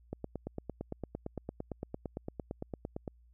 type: click train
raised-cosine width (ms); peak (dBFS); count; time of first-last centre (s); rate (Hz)
2; -24; 27; 0.13-3.078; 8.82
effects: added 59 Hz sine -59 dBFS peak until 3.33 s